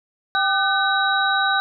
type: tone cluster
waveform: sine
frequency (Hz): 785 / 1207 / 1517 / 3861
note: G5 / D6 / F#6 / B7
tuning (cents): +2 / +47 / +43 / -40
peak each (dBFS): -22 / -25 / -20 / -24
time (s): 0.35-1.6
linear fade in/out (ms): 0
effects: none